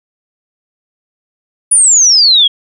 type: exponential sweep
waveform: sine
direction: down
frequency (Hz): 9910 to 3221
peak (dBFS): -4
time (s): 1.71-2.48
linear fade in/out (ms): 10
effects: none